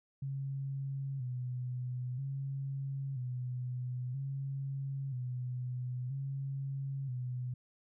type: tone with vibrato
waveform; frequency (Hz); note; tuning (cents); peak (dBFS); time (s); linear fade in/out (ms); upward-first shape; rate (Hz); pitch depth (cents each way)
sine; 130.81; C3; 0; -35; 0.22-7.54; 5; square; 0.51; 76
effects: none